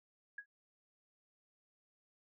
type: tone with exponential decay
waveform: sine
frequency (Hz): 1661.2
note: G#6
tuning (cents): 0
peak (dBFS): -39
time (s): 0.38-0.46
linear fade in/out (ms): 5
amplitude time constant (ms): 17
effects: none